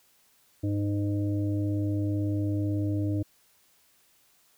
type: harmonic tone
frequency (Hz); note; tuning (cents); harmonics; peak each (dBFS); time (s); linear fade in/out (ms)
102; G#2; -31; 1 / 3 / 5 / 6; -27 / -29 / -43 / -42; 0.63-3.23; 10
effects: white hiss -64 dBFS RMS until 4.57 s